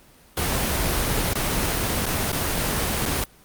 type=noise with dropouts; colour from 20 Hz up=pink; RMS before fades=-23 dBFS; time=0.37-3.24 s; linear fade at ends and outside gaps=2 ms; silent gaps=1.334-1.354 / 2.058-2.064 / 2.319-2.328 / 3.055-3.06 s; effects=pink hiss -52 dBFS RMS until 3.44 s + Opus 24 kbps